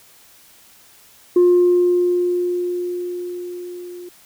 sine tone with level ramp, 355.1 Hz, F4, 29 cents sharp, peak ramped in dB -7 to -32 dBFS, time 1.36-4.09 s, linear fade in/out 5 ms, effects tanh soft clip ceiling -7 dBFS + white hiss -49 dBFS RMS until 4.25 s

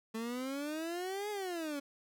30% pulse exponential two-way sweep, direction up then down, 220 to 424.3 to 276.9 Hz, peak -34 dBFS, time 0.14-1.8 s, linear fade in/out 10 ms, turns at 1.3 s, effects none

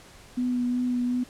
sine tone with vibrato, 246.9 Hz, B3, in tune, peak -23 dBFS, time 0.37-1.24 s, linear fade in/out 10 ms, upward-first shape sine, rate 2.7 Hz, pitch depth 16 cents each way, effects pink hiss -50 dBFS RMS until 1.29 s + low-pass 10000 Hz 12 dB/octave

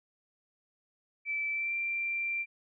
sine tone with pitch glide, 2319 to 2361 Hz, D7 to D7, -22 to +9 cents, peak -30 dBFS, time 1.25-2.46 s, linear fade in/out 50 ms, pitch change +31 cents, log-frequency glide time 1.51-1.74 s, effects none

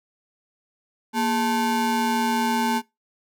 square ring-modulated tone, 323.8 Hz, E4, 31 cents flat, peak -18 dBFS, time 1.13-2.82 s, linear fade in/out 50 ms, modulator 559 Hz, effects noise-tail reverb RT60 0.2 s tail -21 dB re dry

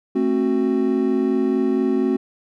triangle chord, F# diminished, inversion first, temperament just, 222 / 266.4 / 370 Hz, A3 / C4 / F#4, +16 / +31 / 0 cents, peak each -21 / -18 / -19 dBFS, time 0.15-2.17 s, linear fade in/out 10 ms, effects none

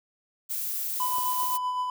violet noise, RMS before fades -31 dBFS, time 0.49-1.58 s, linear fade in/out 20 ms
triangle tone with tremolo, 1000 Hz, B5, 21 cents sharp, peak -23 dBFS, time 1-1.9 s, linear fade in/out 2 ms, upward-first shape sine, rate 7.8 Hz, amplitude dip 35%
clicks, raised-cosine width 1 ms, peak -28 / -36 dBFS, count 2, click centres 1.184 / 1.43 s
effects none

